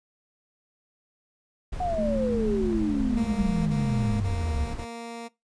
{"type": "noise", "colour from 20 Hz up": "brown", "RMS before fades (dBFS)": -33, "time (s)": [1.72, 4.85], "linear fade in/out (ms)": 10}
{"type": "exponential sweep", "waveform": "sine", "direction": "down", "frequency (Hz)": [740, 69.4], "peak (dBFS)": -25, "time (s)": [1.8, 4.66], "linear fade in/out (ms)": 5}
{"type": "tone with pitch glide", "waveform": "sine", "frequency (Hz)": [220, 210.3], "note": ["A3", "G#3"], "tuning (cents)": [0, 22], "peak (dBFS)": -26, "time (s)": [1.98, 4.21], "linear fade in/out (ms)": 10, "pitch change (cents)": -78, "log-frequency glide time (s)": [2.16, 3.62]}
{"type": "tone bursts", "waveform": "15% pulse", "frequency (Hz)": 232.8, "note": "A#3", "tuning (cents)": -2, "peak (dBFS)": -29, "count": 4, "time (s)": [3.16, 5.287], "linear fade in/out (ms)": 20, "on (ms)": 510, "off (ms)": 29}
{"effects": ["noise-tail reverb RT60 0.2 s tail -21 dB re dry", "resampled to 22050 Hz"]}